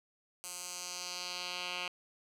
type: tone with band-pass filter sweep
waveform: 10% pulse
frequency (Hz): 178.9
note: F3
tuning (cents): +42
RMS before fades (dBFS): -41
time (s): 0.44-1.88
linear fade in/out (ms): 0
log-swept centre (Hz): 8700 to 2800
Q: 1.7
effects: none